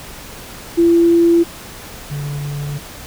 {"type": "tone pair in turn", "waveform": ["sine", "triangle"], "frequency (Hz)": [338.8, 144.19], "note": ["E4", "D3"], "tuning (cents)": [48, -31], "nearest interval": "octave + minor third", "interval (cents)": 1479, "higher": "first", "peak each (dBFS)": [-8, -19], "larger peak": "first", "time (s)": [[0.77, 1.44], [2.1, 2.79]], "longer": "second", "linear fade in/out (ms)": 20, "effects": ["pink hiss -34 dBFS RMS until 3.06 s"]}